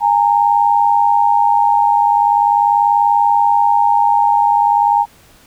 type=tone pair together; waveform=sine; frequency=820 / 920.4 Hz; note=G#5 / A#5; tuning=-22 / -22 cents; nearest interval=major second; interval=200 cents; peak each=-12 dBFS; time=0-5.06 s; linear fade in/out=50 ms; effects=pink hiss -47 dBFS RMS until 5.46 s